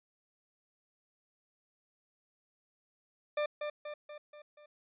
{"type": "tone with echo", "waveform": "40% pulse", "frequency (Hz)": 595, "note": "D5", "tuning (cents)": 22, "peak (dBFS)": -29, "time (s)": [3.37, 3.46], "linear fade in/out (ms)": 5, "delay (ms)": 240, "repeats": 5, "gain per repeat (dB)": -5, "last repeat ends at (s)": 4.66, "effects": ["resampled to 8000 Hz"]}